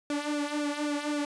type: tone with flanger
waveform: sawtooth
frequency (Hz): 293.7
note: D4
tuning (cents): 0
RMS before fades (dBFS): -31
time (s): 0.1-1.25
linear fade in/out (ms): 2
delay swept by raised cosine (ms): 0.98 to 3.28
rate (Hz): 3.8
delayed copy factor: -0.8
effects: resampled to 22050 Hz